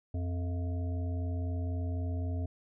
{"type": "harmonic tone with a mistuned harmonic", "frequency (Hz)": 87.31, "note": "F2", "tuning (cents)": 0, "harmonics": [1, 3, 5, 7, 8], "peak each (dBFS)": [-31, -41, -49, -48, -53], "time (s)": [0.14, 2.46], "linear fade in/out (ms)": 5, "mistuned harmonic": 7, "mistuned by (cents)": 65, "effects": []}